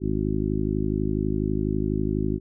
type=harmonic tone; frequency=52.1 Hz; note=G#1; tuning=6 cents sharp; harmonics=1 / 2 / 3 / 4 / 5 / 6 / 7; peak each=-30 / -30 / -30 / -30 / -30 / -30 / -30 dBFS; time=0-2.4 s; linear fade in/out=50 ms; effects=none